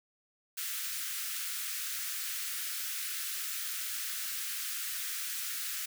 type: high-pass noise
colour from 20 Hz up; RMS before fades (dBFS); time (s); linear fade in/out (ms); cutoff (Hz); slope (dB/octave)
white; -37; 0.57-5.86; 10; 1300; 48
effects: none